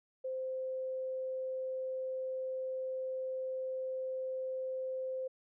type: tone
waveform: sine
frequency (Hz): 520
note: C5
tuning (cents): -11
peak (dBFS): -35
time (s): 0.24-5.28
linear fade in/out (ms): 10
effects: none